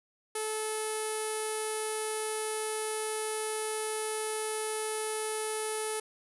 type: tone with low-pass filter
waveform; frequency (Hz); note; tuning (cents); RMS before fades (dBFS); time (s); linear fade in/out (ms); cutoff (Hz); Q
sawtooth; 433.8; A4; -25; -34; 0.35-6; 5; 10000; 8.2
effects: none